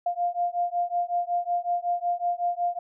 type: beating tone pair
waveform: sine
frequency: 698.5 / 703.9 Hz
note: F5 / F5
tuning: 0 / +13 cents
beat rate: 5.4 Hz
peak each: -27 dBFS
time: 0.06-2.79 s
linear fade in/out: 5 ms
effects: none